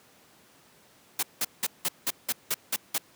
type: noise bursts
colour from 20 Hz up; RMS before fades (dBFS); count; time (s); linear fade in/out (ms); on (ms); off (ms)
white; -27; 9; 1.19-2.981; 5; 39; 180
effects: pink hiss -58 dBFS RMS until 3.15 s + high-pass 150 Hz 12 dB/octave